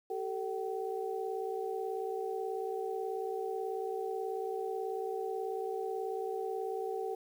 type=tone cluster; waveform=sine; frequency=385.1 / 443.4 / 765 Hz; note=G4 / A4 / G5; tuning=-31 / +13 / -42 cents; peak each=-38 / -37 / -40 dBFS; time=0.1-7.15 s; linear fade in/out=5 ms; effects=10-bit